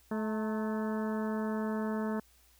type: harmonic tone with a mistuned harmonic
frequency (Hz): 216.7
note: A3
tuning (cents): -26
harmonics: 1 / 2 / 3 / 4 / 5 / 6 / 7 / 8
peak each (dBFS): -32 / -38 / -42 / -44 / -46 / -48 / -49 / -50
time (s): 0.11-2.2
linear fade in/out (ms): 5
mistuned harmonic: 4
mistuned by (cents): +59
effects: added 60 Hz sine -65 dBFS peak until 2.59 s + white hiss -65 dBFS RMS until 2.59 s